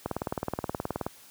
click train, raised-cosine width 1 ms, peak -15 dBFS, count 20, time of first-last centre 0.06-1.065 s, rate 18.9 Hz, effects white hiss -53 dBFS RMS until 1.3 s + high-pass 60 Hz 12 dB/octave

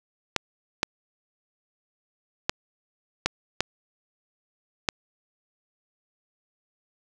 clicks, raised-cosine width 0.2 ms, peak -4 dBFS, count 6, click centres 0.363 / 0.831 / 2.495 / 3.26 / 3.606 / 4.888 s, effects none

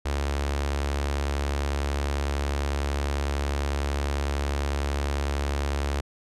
sawtooth tone with notch filter, 71 Hz, C#2, 42 cents sharp, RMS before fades -27 dBFS, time 0.05-6.01 s, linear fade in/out 10 ms, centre 170 Hz, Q 0.8, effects low-pass 9000 Hz 12 dB/octave

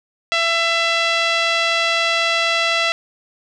5% pulse tone with low-pass filter, 669 Hz, E5, 25 cents sharp, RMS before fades -18 dBFS, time 0.32-2.92 s, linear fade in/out 0 ms, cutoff 3100 Hz, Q 1.2, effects none

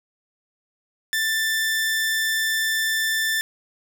sawtooth tone, 1772 Hz, A6, 12 cents sharp, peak -17 dBFS, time 1.13-3.41 s, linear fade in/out 0 ms, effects none

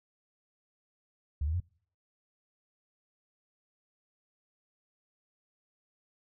sine tone with pitch steps, 72.5 / 78.4 / 89.3 Hz, D2 / D#2 / F2, -22 / +14 / +39 cents, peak -28 dBFS, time 1.41-1.602 s, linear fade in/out 5 ms, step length 64 ms, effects noise-tail reverb RT60 0.5 s tail -24 dB re dry

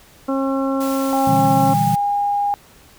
harmonic tone, 270 Hz, C#4, 45 cents flat, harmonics 1 / 2 / 3 / 4 / 5, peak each -19 / -23 / -30 / -29 / -30 dBFS, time 0.28-1.74 s, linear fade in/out 10 ms
white high-pass noise, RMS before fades -33 dBFS, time 0.8-1.96 s, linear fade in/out 10 ms, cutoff 150 Hz, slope 96 dB/octave
sine tone with pitch glide, 808 to 813.2 Hz, G#5 to G#5, -48 to -37 cents, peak -16 dBFS, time 1.13-2.54 s, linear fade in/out 0 ms, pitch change +11 cents, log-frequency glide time 1.25-1.97 s
sine chord, E half-diminished seventh, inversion second, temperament just, 118.67 / 148.33 / 164.81 / 197.78 Hz, Bb2 / D3 / E3 / G3, +31 / +18 / 0 / +16 cents, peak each -23 dBFS, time 1.27-1.95 s, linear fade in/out 5 ms
effects pink hiss -48 dBFS RMS until 2.98 s

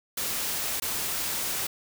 white noise with dropouts, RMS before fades -30 dBFS, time 0.17-1.67 s, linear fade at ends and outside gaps 5 ms, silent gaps 0.8-0.82 s, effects none

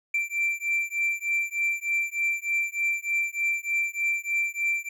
triangle beating tone pair, 2348 / 2351.3 Hz, D7 / D7, -1 / +1 cents, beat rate 3.3 Hz, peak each -26 dBFS, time 0.14-4.89 s, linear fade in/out 5 ms, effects none

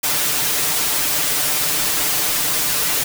white noise with comb filter, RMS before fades -19 dBFS, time 0.03-3.04 s, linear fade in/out 10 ms, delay 6.7 ms, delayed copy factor +0.9, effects none

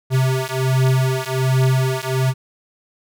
square beating tone pair, 130 / 131.3 Hz, C3 / C3, -11 / +6 cents, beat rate 1.3 Hz, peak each -19 / -19 dBFS, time 0.1-2.34 s, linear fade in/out 50 ms, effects none

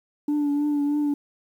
sine tone with vibrato, 291.4 Hz, D4, 13 cents flat, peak -18 dBFS, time 0.28-1.14 s, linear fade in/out 5 ms, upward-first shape triangle, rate 3.2 Hz, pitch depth 35 cents each way, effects tanh soft clip ceiling -19 dBFS + 9-bit

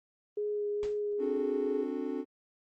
sine tone with vibrato, 415.3 Hz, G#4, in tune, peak -30 dBFS, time 0.37-1.84 s, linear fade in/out 5 ms, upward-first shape sine, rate 2.3 Hz, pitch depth 11 cents each way
pink noise with exponential decay, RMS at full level -42 dBFS, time 0.83-1.02 s, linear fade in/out 0 ms, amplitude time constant 41 ms
triangle chord, D dominant seventh, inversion third, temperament just, 264.3 / 293.7 / 367.1 / 440.5 Hz, C4 / D4 / F#4 / A4, +18 / 0 / -14 / +2 cents, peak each -35 / -35 / -37 / -37 dBFS, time 1.18-2.25 s, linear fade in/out 50 ms
effects Opus 24 kbps

